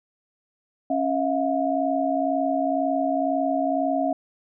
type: tone cluster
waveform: sine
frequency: 274.8 / 649 / 711 Hz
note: C#4 / E5 / F5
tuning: -15 / -27 / +31 cents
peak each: -25 dBFS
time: 0.9-4.13 s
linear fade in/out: 5 ms
effects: none